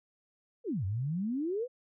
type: exponential two-way sweep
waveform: sine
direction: down then up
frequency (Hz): 523.3 to 90.6 to 523.3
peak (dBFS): -30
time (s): 0.64-1.68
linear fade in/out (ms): 50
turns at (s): 0.85
effects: none